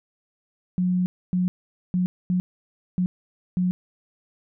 sine tone bursts at uneven times, 181.2 Hz, F#3, 36 cents flat, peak -19 dBFS, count 6, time 0.78-1.06 / 1.33-1.48 / 1.94-2.06 / 2.3-2.4 / 2.98-3.06 / 3.57-3.71 s, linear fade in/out 0 ms, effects none

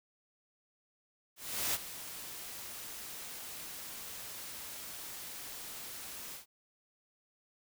white noise with ADSR envelope, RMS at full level -32 dBFS, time 1.36-6.46 s, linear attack 380 ms, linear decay 34 ms, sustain -13 dB, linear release 120 ms, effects none

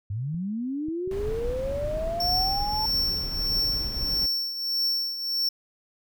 sine linear sweep, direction up, 93.4 to 880 Hz, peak -27 dBFS, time 0.1-2.86 s, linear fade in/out 5 ms
clicks, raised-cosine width 5 ms, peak -30 dBFS, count 5, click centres 0.345 / 0.885 / 1.076 / 1.589 / 2.217 s
brown noise, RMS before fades -33 dBFS, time 1.11-4.26 s, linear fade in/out 2 ms
square tone with tremolo, 5440 Hz, F8, 46 cents flat, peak -22 dBFS, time 2.2-5.49 s, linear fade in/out 5 ms, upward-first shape triangle, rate 1.6 Hz, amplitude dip 70%
effects none

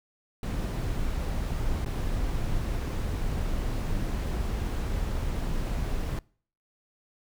brown noise with dropouts, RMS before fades -29 dBFS, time 0.43-6.19 s, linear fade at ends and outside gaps 2 ms, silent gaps 1.848-1.859 s, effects noise-tail reverb RT60 0.5 s tail -25 dB re dry

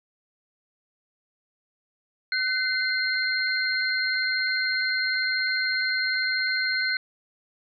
sine tone cluster, 1511 / 2077 / 4199 Hz, F#6 / C7 / C8, +36 / -13 / +5 cents, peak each -26 / -28 / -28 dBFS, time 2.32-6.97 s, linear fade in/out 2 ms, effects none

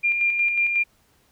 sine tone with tremolo, 2398 Hz, D7, 36 cents sharp, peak -17 dBFS, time 0.03-0.84 s, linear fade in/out 20 ms, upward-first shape square, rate 5.5 Hz, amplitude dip 40%, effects pink hiss -62 dBFS RMS until 1.31 s

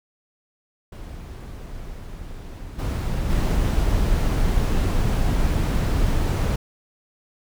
brown noise with level steps, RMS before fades -35 / -24 / -20 dBFS, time 0.92-6.56 s, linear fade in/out 5 ms, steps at 2.78 / 3.29 s, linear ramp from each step 20 ms, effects none

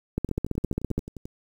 two click trains, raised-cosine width 3 ms, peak -12 / -24 dBFS, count 13 / 12, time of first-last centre 0.18-0.98 / 0.29-1.255 s, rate 15 / 11.4 Hz, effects 8-bit

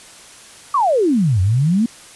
sine exponential two-way sweep, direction down then up, 1200 to 88.8 to 241.6 Hz, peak -12 dBFS, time 0.74-1.86 s, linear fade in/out 5 ms, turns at 1.41 s, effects white hiss -41 dBFS RMS until 2.15 s + resampled to 24000 Hz

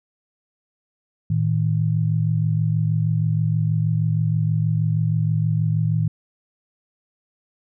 sine tone pair together, 110.99 / 157.3 Hz, A2 / D#3, +16 / +19 cents, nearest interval tritone, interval 603 cents, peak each -20 dBFS, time 1.3-6.08 s, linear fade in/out 5 ms, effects none

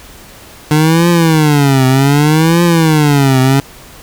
25% pulse tone with vibrato, 150 Hz, D3, 37 cents sharp, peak -3 dBFS, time 0.71-3.6 s, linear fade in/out 2 ms, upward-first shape triangle, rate 0.65 Hz, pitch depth 260 cents each way, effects pink hiss -36 dBFS RMS until 4.02 s

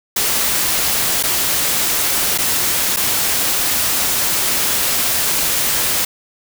white noise with dropouts, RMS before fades -17 dBFS, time 0.16-6.05 s, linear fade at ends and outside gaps 5 ms, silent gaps 1.228-1.235 / 2.378-2.384 / 2.963-2.969 s, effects none

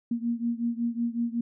sine beating tone pair, 233.1 / 238.5 Hz, A#3 / A#3, 0 / +40 cents, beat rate 5.4 Hz, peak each -28 / -30 dBFS, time 0.11-1.41 s, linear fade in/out 5 ms, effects none

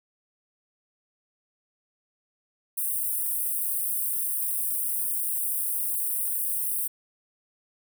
white high-pass noise, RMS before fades -28 dBFS, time 2.77-6.88 s, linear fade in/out 10 ms, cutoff 8600 Hz, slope 96 dB/octave, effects none

